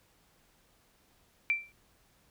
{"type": "tone with exponential decay", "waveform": "sine", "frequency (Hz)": 2347, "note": "D7", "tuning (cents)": -2, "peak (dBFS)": -22, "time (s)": [1.5, 1.72], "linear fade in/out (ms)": 0, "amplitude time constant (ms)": 47, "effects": ["pink hiss -67 dBFS RMS until 2.3 s"]}